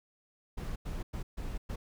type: noise bursts at uneven times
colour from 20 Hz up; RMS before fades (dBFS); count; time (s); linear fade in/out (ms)
brown; -37; 5; 0.57-0.76 / 0.85-1.03 / 1.13-1.23 / 1.37-1.58 / 1.69-1.76; 10
effects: none